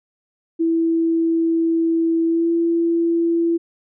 sine tone with pitch glide, 329.6 to 335.9 Hz, E4 to E4, 0 to +33 cents, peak -15 dBFS, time 0.59-3.58 s, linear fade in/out 20 ms, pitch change +33 cents, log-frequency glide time 2.26-2.5 s, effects none

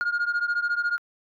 sine beating tone pair, 1418 / 1432 Hz, F6 / F6, +26 / +43 cents, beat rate 14 Hz, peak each -23 / -25 dBFS, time 0.01-0.98 s, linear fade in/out 0 ms, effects tanh soft clip ceiling -20 dBFS

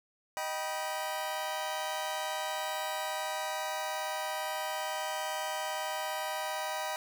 sawtooth chord, Eb augmented, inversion none, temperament just, 622.3 / 777.8 / 972.3 Hz, Eb5 / G5 / B5, 0 / -14 / -27 cents, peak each -34 dBFS, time 0.37-6.96 s, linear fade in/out 0 ms, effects none

